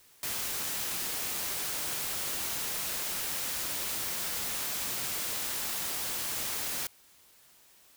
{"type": "noise", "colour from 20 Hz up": "white", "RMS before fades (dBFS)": -34, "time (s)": [0.23, 6.87], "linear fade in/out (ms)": 2, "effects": ["white hiss -60 dBFS RMS until 7.96 s"]}